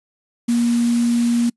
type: tone in noise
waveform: sine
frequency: 236.8 Hz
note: A#3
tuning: 27 cents sharp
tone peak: -14 dBFS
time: 0.48-1.5 s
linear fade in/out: 10 ms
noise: white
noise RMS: -32 dBFS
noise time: 0.48-1.5 s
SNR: +15 dB
effects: noise-tail reverb RT60 0.1 s tail -26 dB re dry + resampled to 24000 Hz